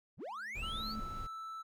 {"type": "linear sweep", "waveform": "triangle", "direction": "up", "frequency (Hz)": [56.1, 4699], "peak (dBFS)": -39, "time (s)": [0.17, 0.96], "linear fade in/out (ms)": 50}
{"type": "tone with exponential growth", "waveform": "sine", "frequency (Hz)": 216.7, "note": "A3", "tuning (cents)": -26, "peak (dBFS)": -39, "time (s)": [0.21, 1], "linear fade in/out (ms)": 2, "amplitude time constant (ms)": 170}
{"type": "noise", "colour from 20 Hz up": "brown", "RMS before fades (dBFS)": -44, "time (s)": [0.55, 1.27], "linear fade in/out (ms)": 5}
{"type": "tone", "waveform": "triangle", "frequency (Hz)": 1318.5, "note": "E6", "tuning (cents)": 0, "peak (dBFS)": -40, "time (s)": [0.62, 1.63], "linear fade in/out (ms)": 20}
{"effects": []}